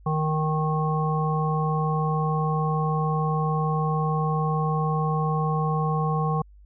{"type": "harmonic tone", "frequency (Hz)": 155.56, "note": "D#3", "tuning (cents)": 0, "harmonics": [1, 3, 5, 7], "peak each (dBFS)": [-23, -31, -30, -29], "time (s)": [0.06, 6.42], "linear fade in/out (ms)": 5, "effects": ["added 50 Hz sine -47 dBFS peak until 6.65 s"]}